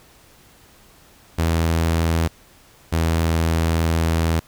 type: tone pair in turn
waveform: sawtooth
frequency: 82.3 / 81.97 Hz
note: E2 / E2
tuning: -2 / -9 cents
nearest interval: unison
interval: 7 cents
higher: first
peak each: -13 dBFS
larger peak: neither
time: 1.38-2.28 / 2.92-4.4 s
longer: second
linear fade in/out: 10 ms
effects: pink hiss -51 dBFS RMS until 4.47 s